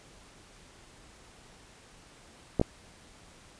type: clicks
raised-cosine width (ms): 2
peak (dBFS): -11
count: 2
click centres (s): 2.597 / 2.614
effects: pink hiss -55 dBFS RMS until 3.59 s + resampled to 22050 Hz